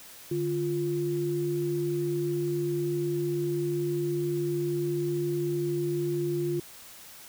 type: tone pair together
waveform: sine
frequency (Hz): 147.7 / 348.5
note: D3 / F4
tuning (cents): +10 / -4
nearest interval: octave + minor third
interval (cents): 1486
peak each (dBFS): -32 / -27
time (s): 0.31-6.6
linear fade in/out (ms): 5
effects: white hiss -48 dBFS RMS until 7.28 s